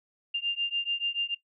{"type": "beating tone pair", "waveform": "sine", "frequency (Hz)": [2794, 2800.9], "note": ["F7", "F7"], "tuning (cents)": [0, 4], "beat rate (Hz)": 6.9, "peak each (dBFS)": -30, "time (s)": [0.34, 1.35], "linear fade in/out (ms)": 10, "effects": ["noise-tail reverb RT60 0.1 s tail -18 dB re dry"]}